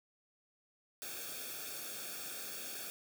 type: noise with comb filter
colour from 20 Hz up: white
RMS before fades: -44 dBFS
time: 1.02-2.9 s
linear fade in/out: 0 ms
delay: 1 ms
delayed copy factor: -0.8
effects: none